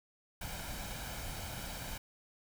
pink noise with comb filter, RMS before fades -42 dBFS, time 0.41-1.98 s, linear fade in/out 5 ms, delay 1.3 ms, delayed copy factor +0.55, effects none

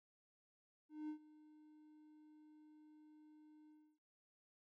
triangle tone with ADSR envelope, 305.2 Hz, D#4, 33 cents flat, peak -40 dBFS, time 0.89-3.99 s, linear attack 200 ms, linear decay 91 ms, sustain -20 dB, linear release 290 ms, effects none

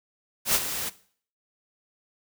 white noise with ADSR envelope, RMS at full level -20 dBFS, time 0.45-0.9 s, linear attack 94 ms, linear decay 47 ms, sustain -11 dB, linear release 16 ms, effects noise-tail reverb RT60 0.5 s tail -17 dB re dry

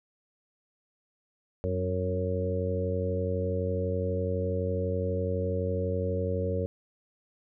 harmonic tone with a mistuned harmonic, 92 Hz, F#2, 9 cents flat, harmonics 1 / 2 / 3 / 4 / 5 / 6, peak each -30 / -36 / -40 / -40 / -32 / -34 dBFS, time 1.64-6.66 s, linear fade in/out 0 ms, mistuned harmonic 2, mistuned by +28 cents, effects none

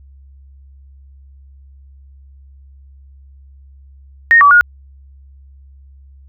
sine tone with pitch steps, 1852 / 1147 / 1435 Hz, A#6 / D6 / F6, -12 / -41 / +47 cents, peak -4 dBFS, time 4.31-4.61 s, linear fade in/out 0 ms, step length 100 ms, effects added 68 Hz sine -39 dBFS peak until 6.28 s

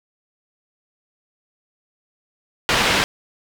white low-pass noise, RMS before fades -18 dBFS, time 2.69-3.04 s, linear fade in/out 0 ms, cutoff 3100 Hz, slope 12 dB/octave, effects none

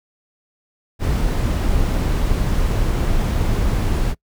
brown noise, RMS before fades -18 dBFS, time 0.99-4.15 s, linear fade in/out 50 ms, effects noise-tail reverb RT60 0.1 s tail -24 dB re dry

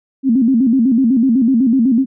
sine tone with vibrato, 246.9 Hz, B3, in tune, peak -9 dBFS, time 0.23-2.06 s, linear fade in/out 50 ms, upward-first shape square, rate 8 Hz, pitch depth 140 cents each way, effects none

